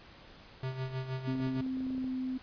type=tone with tremolo; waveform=square; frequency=130.81 Hz; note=C3; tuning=in tune; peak=-33 dBFS; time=0.63-1.61 s; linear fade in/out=2 ms; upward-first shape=sine; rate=6.4 Hz; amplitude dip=65%
type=tone with pitch glide; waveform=sine; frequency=261.6 to 257.7 Hz; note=C4 to C4; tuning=0 to -26 cents; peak=-32 dBFS; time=1.27-2.38 s; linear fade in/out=10 ms; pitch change=-26 cents; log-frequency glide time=1.53-2.16 s
type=clicks; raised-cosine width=2 ms; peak=-35 dBFS; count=12; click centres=1.352 / 1.401 / 1.469 / 1.565 / 1.664 / 1.77 / 1.806 / 1.867 / 1.905 / 1.949 / 1.98 / 2.043 s
effects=pink hiss -54 dBFS RMS until 2.42 s + resampled to 11025 Hz